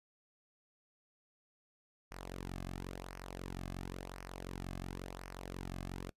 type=tone with flanger; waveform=sawtooth; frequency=45.58 Hz; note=F#1; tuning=25 cents flat; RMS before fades=-45 dBFS; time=2.11-6.1 s; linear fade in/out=0 ms; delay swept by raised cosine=0.26 to 2.16 ms; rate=0.95 Hz; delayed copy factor=-0.65; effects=noise-tail reverb RT60 0.1 s tail -23 dB re dry + resampled to 32000 Hz